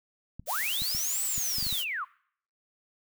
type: clicks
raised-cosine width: 5 ms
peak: -28 dBFS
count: 8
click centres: 0.396 / 0.82 / 0.949 / 1.38 / 1.584 / 1.627 / 1.667 / 1.727 s
type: noise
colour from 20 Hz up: blue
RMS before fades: -33 dBFS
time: 0.46-1.85 s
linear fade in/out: 50 ms
type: linear two-way sweep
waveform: sine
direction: up then down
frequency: 466.2 to 8110 to 969 Hz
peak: -30 dBFS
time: 0.47-2.05 s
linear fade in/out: 20 ms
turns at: 1.23 s
effects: noise-tail reverb RT60 0.6 s tail -23 dB re dry